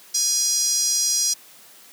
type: tone with high-pass filter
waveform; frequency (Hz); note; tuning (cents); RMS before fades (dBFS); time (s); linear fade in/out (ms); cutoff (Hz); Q
5% pulse; 826; G#5; -10; -21; 0.14-1.34; 10; 5500; 5.1
effects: white hiss -48 dBFS RMS until 1.92 s + high-pass 150 Hz 12 dB/octave